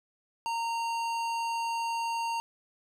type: tone with hard clipping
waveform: sine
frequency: 923 Hz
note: A#5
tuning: 17 cents flat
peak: -31 dBFS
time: 0.46-2.4 s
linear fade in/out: 0 ms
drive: 15 dB
effects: none

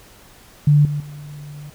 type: tone with level steps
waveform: sine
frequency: 146.9 Hz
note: D3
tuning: 1 cent sharp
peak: -9 / -20 / -32 dBFS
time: 0.67-1.7 s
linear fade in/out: 5 ms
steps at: 0.85 / 1 s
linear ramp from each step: 2 ms
effects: pink hiss -47 dBFS RMS until 1.74 s

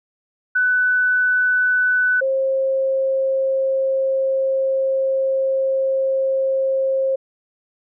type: tone pair in turn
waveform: sine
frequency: 1496 / 533.8 Hz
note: F#6 / C5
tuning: +19 / +35 cents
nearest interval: octave + tritone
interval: 1784 cents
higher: first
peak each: -14 / -16 dBFS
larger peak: first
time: 0.55-2.21 / 2.21-7.16 s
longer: second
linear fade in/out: 10 ms
effects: none

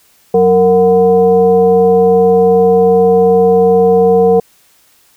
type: tone with frequency modulation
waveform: sine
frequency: 461.3 Hz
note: A#4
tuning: 18 cents flat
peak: -5 dBFS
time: 0.34-4.4 s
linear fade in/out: 5 ms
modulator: 276 Hz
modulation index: 0.68
effects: white hiss -50 dBFS RMS until 5.16 s

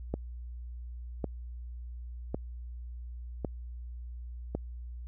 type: click train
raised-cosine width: 2 ms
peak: -18 dBFS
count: 5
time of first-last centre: 0.14-4.55 s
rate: 0.907 Hz
effects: added 60 Hz sine -39 dBFS peak until 5.07 s

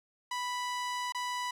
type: tone with dropouts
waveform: sawtooth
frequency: 987.8 Hz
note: B5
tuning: in tune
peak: -29 dBFS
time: 0.31-1.51 s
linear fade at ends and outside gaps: 5 ms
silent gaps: 1.123-1.147 s
effects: low-pass 9000 Hz 12 dB/octave + 11-bit

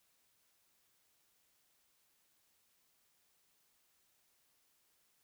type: silence
effects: white hiss -75 dBFS RMS until 5.23 s

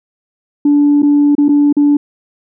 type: tone with dropouts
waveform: sine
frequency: 290.1 Hz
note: D4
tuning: 21 cents flat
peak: -5 dBFS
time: 0.65-1.97 s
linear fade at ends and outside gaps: 5 ms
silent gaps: 1.022-1.029 / 1.352-1.381 / 1.484-1.49 / 1.727-1.767 s
effects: tanh soft clip ceiling -3 dBFS

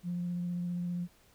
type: tone with vibrato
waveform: sine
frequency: 175.7 Hz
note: F3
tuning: 11 cents sharp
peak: -31 dBFS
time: 0.03-1.08 s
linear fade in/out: 50 ms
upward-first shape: sine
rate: 15 Hz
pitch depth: 12 cents each way
effects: tanh soft clip ceiling -27 dBFS + pink hiss -64 dBFS RMS until 1.34 s

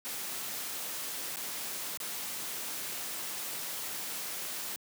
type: noise with dropouts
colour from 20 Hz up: white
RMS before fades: -38 dBFS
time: 0.05-4.76 s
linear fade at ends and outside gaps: 0 ms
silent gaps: 1.359-1.369 / 1.972-2.002 s
effects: high-pass 150 Hz 12 dB/octave

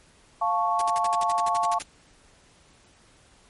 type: chord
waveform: sine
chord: F augmented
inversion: none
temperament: equal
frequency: 698.5 / 880 / 1108.7 Hz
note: F5 / A5 / C#6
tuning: 0 / 0 / 0 cents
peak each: -26 / -26 / -25 dBFS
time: 0.41-1.79 s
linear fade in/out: 10 ms
type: noise bursts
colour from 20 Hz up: white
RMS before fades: -33 dBFS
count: 13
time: 0.79-1.824 s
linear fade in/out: 2 ms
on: 26 ms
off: 58 ms
effects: pink hiss -57 dBFS RMS until 3.49 s + MP3 48 kbps

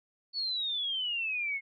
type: exponential sweep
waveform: sine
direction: down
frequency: 4495 to 2149 Hz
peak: -30 dBFS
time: 0.33-1.61 s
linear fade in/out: 50 ms
effects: none

